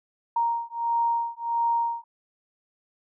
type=beating tone pair; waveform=sine; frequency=932.3 / 933.8 Hz; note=A#5 / A#5; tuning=0 / +3 cents; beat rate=1.5 Hz; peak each=-26 dBFS; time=0.36-2.04 s; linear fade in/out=5 ms; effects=none